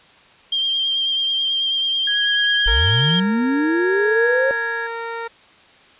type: tone with vibrato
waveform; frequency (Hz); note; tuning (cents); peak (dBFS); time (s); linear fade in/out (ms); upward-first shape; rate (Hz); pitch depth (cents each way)
sine; 3185; G7; +27; -17; 0.52-3.2; 5; triangle; 9.2; 27
type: tone with tremolo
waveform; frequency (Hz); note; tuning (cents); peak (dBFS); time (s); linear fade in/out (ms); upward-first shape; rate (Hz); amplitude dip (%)
sine; 1661.2; G#6; 0; -17; 2.07-4.87; 5; triangle; 0.57; 90
type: linear sweep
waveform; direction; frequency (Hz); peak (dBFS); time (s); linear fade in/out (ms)
sine; up; 37.6 to 543; -16; 2.66-4.51; 0
type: tone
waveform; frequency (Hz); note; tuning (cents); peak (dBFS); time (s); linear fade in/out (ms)
15% pulse; 461.3; A#4; -18; -19; 2.67-5.28; 10
effects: white hiss -49 dBFS RMS until 5.99 s + resampled to 8000 Hz